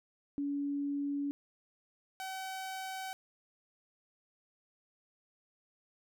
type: tone pair in turn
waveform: sine / sawtooth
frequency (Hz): 284.2 / 760.8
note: C#4 / F#5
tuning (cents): +43 / +48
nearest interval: octave + perfect fourth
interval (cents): 1705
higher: second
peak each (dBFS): -32 / -35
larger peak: first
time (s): 0.38-1.31 / 2.2-3.13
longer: neither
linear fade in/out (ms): 0
effects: none